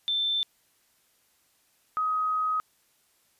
sine tone pair in turn, 3549 / 1260.2 Hz, A7 / D#6, +14 / +22 cents, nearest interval octave + tritone, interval 1792 cents, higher first, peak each -24 dBFS, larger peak neither, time 0.08-0.43 / 1.97-2.6 s, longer second, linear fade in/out 0 ms, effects white hiss -67 dBFS RMS until 3.39 s + resampled to 32000 Hz

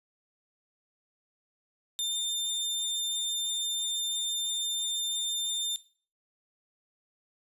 sawtooth tone, 3603 Hz, A7, 40 cents sharp, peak -26 dBFS, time 1.99-5.76 s, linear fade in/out 0 ms, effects noise-tail reverb RT60 0.4 s tail -17 dB re dry + resampled to 32000 Hz

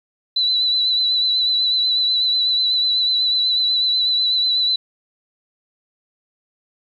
sine tone with vibrato, 3986 Hz, B7, 15 cents sharp, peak -15 dBFS, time 0.36-4.76 s, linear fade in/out 5 ms, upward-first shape sine, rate 8.1 Hz, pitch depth 33 cents each way, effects 9-bit

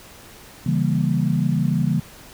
sine chord, C# diminished seventh, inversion none, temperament equal, 138.59 / 164.81 / 196 / 233.1 Hz, C#3 / E3 / G3 / Bb3, 0 / 0 / 0 / 0 cents, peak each -22 / -21 / -24 / -25 dBFS, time 0.66-2 s, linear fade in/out 5 ms, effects pink hiss -44 dBFS RMS until 2.33 s

